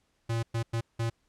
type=tone bursts at uneven times; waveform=square; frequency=115.1 Hz; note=A#2; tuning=22 cents flat; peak=-28 dBFS; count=4; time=0.29-0.43 / 0.54-0.63 / 0.73-0.81 / 0.99-1.1 s; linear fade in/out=10 ms; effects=pink hiss -73 dBFS RMS until 1.28 s + low-pass 9000 Hz 12 dB/octave